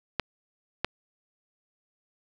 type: clicks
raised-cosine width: 0.3 ms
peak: -9 dBFS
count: 2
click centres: 0.197 / 0.846 s
effects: none

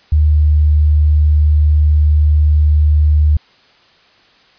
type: tone with pitch glide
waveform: sine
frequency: 75.9 to 75.38 Hz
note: D#2 to D2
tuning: -42 to +46 cents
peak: -7 dBFS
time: 0.12-3.37 s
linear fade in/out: 5 ms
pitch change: -12 cents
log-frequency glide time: 0.28-0.37 s
effects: white hiss -49 dBFS RMS until 4.58 s + resampled to 11025 Hz

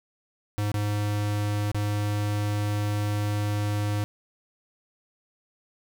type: tone with dropouts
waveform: square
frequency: 103.83 Hz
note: G#2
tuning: in tune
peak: -25 dBFS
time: 0.58-4.04 s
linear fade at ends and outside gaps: 0 ms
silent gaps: 0.717-0.742 / 1.716-1.746 s
effects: none

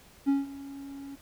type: tone with ADSR envelope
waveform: triangle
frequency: 277.2 Hz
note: C#4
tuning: in tune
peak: -18 dBFS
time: 0.26-1.16 s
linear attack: 28 ms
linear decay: 170 ms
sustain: -19 dB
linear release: 16 ms
effects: pink hiss -56 dBFS RMS until 1.21 s

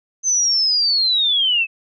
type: linear sweep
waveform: sine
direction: down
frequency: 6230 to 2569 Hz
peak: -14 dBFS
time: 0.23-1.67 s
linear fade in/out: 50 ms
effects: none

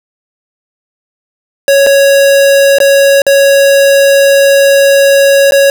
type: tone with dropouts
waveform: square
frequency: 554.4 Hz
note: C#5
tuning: in tune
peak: -4 dBFS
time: 1.68-5.7 s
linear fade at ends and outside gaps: 1 ms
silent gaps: 1.865-1.869 / 2.785-2.802 / 3.219-3.266 / 5.51-5.521 s
effects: none

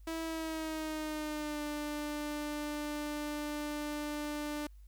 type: tone with pitch glide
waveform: sawtooth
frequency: 325.7 to 296.9 Hz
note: E4 to D4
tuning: -21 to +19 cents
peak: -32 dBFS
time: 0.07-4.67 s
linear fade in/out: 5 ms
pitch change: -160 cents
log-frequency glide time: 0.24-1.62 s
effects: added 50 Hz sine -51 dBFS peak until 4.87 s + white hiss -75 dBFS RMS until 4.87 s

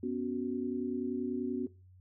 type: chord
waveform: sine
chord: B suspended second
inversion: none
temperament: equal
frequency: 246.9 / 277.2 / 370 Hz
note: B3 / C#4 / F#4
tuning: 0 / 0 / 0 cents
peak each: -35 / -37 / -36 dBFS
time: 0.03-1.67 s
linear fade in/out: 5 ms
effects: noise-tail reverb RT60 0.3 s tail -18 dB re dry + added 92 Hz sine -55 dBFS peak until 2 s

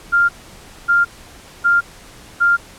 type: tone bursts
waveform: sine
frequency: 1396.9 Hz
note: F6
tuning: in tune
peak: -10 dBFS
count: 4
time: 0.12-2.57 s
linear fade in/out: 20 ms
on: 170 ms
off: 590 ms
effects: pink hiss -41 dBFS RMS until 2.78 s + low-pass 11000 Hz 12 dB/octave

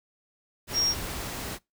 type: tone in noise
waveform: sine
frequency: 5588 Hz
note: F8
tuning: in tune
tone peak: -22 dBFS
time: 0.73-0.95 s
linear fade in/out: 50 ms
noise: pink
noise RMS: -35 dBFS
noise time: 0.67-1.59 s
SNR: +10 dB
effects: noise-tail reverb RT60 0.2 s tail -23 dB re dry

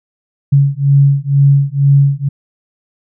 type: beating tone pair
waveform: sine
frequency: 138.9 / 141 Hz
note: C#3 / C#3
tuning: +4 / +30 cents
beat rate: 2.1 Hz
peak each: -10 dBFS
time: 0.52-2.29 s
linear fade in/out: 10 ms
effects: none

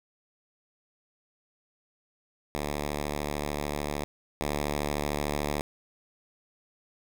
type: tone pair in turn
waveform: 5% pulse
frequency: 73.42 / 73.42 Hz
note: D2 / D2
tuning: 0 / 0 cents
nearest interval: unison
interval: 0 cents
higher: neither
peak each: -19 / -17 dBFS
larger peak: second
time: 2.55-4.04 / 4.41-5.61 s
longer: first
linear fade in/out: 0 ms
effects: none

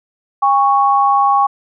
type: tone pair together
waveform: sine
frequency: 808 / 1108.7 Hz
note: G#5 / C#6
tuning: -48 / 0 cents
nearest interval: perfect fourth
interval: 548 cents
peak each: -12 dBFS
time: 0.42-1.47 s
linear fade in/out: 10 ms
effects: none

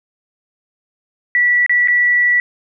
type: tone with dropouts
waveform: sine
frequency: 1952 Hz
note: B6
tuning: 21 cents flat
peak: -10 dBFS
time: 1.35-2.4 s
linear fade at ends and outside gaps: 1 ms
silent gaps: 1.663-1.695 / 1.875-1.883 s
effects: none

